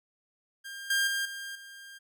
sawtooth tone with level steps, 1602 Hz, G6, 37 cents sharp, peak -36 / -21 / -25 / -34 / -42 dBFS, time 0.64-1.99 s, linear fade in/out 20 ms, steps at 0.9 / 1.07 / 1.25 / 1.55 s, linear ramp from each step 5 ms, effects none

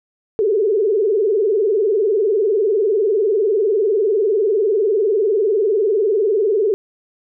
sine tone with vibrato, 415.3 Hz, G#4, in tune, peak -13 dBFS, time 0.39-6.74 s, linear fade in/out 0 ms, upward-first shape sine, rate 20 Hz, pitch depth 150 cents each way, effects none

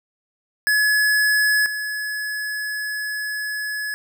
square tone pair in turn, 1700 / 1700 Hz, G#6 / G#6, +40 / +40 cents, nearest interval unison, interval 0 cents, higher neither, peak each -16 / -25 dBFS, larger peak first, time 0.67-1.66 / 1.66-3.94 s, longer second, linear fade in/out 0 ms, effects none

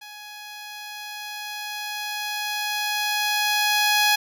10% pulse tone with level ramp, 836 Hz, G#5, 11 cents sharp, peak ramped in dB -31 to -8 dBFS, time 0.01-4.16 s, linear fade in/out 10 ms, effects none

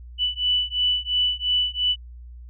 sine beating tone pair, 2973 / 2975.9 Hz, F#7 / F#7, +8 / +9 cents, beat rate 2.9 Hz, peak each -23 dBFS, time 0.18-1.96 s, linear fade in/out 50 ms, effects added 60 Hz sine -38 dBFS peak until 2.49 s

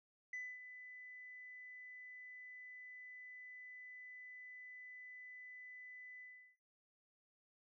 sine tone with ADSR envelope, 2000 Hz, B6, 21 cents sharp, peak -40 dBFS, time 0.33-6.57 s, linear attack 4 ms, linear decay 250 ms, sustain -11 dB, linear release 360 ms, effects noise-tail reverb RT60 0.5 s tail -26 dB re dry + tanh soft clip ceiling -40 dBFS

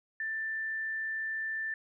sine tone, 1773 Hz, A6, 13 cents sharp, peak -32 dBFS, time 0.2-1.74 s, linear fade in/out 2 ms, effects none

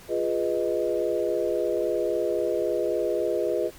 sine chord, F half-diminished seventh, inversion none, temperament equal with one note detuned, 349.2 / 412.9 / 493.9 / 622.3 Hz, F4 / Ab4 / Cb5 / Eb5, 0 / -10 / 0 / 0 cents, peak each -28 dBFS, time 0.08-3.71 s, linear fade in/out 50 ms, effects pink hiss -48 dBFS RMS until 3.78 s + MP3 96 kbps

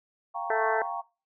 sine chord, G half-diminished seventh, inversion third, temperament equal, 698.5 / 784 / 932.3 / 1108.7 Hz, F5 / G5 / Bb5 / Db6, 0 / 0 / 0 / 0 cents, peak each -36 dBFS, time 0.34-1.02 s, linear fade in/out 20 ms
harmonic tone, 221 Hz, A3, 8 cents sharp, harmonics 2 / 3 / 4 / 5 / 6 / 7 / 8 / 9, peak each -29 / -29 / -30 / -36 / -38 / -32 / -37 / -40 dBFS, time 0.5-0.82 s, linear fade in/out 2 ms
effects noise-tail reverb RT60 0.3 s tail -20 dB re dry

